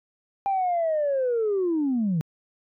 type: linear sweep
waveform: sine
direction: down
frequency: 800 to 150.6 Hz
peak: -20 dBFS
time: 0.46-2.21 s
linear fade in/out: 0 ms
effects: tanh soft clip ceiling -18 dBFS

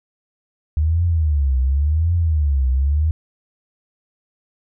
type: tone with vibrato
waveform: sine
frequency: 74.5 Hz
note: D2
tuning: 25 cents sharp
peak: -14 dBFS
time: 0.77-3.11 s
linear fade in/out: 0 ms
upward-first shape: triangle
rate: 0.91 Hz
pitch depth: 280 cents each way
effects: none

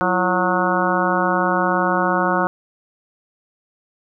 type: harmonic tone with a mistuned harmonic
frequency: 182.6 Hz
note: F#3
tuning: 23 cents flat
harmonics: 1 / 2 / 3 / 4 / 5 / 6 / 7 / 8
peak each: -24 / -24 / -24 / -24 / -24 / -24 / -24 / -24 dBFS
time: 0.01-2.47 s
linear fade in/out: 0 ms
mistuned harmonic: 2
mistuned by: -110 cents
effects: none

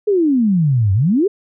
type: exponential two-way sweep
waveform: sine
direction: down then up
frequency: 432.8 to 92.6 to 432.8 Hz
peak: -11 dBFS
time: 0.07-1.28 s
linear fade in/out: 10 ms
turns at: 0.93 s
effects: none

